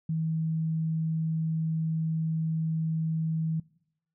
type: tone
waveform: sine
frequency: 160.5 Hz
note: E3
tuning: 46 cents flat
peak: -26 dBFS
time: 0.09-3.6 s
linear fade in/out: 5 ms
effects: noise-tail reverb RT60 0.8 s tail -23 dB re dry